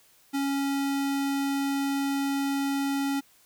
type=tone; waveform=square; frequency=277.2 Hz; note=C#4; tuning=in tune; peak=-26 dBFS; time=0.33-3.21 s; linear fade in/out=20 ms; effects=white hiss -60 dBFS RMS until 3.45 s